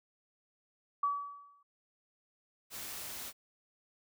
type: tone with exponential decay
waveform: sine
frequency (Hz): 1143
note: D6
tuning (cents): -47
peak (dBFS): -26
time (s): 1.03-1.63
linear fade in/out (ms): 5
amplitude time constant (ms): 130
type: noise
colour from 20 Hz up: white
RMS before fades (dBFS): -43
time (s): 2.7-3.33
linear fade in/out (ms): 50
effects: none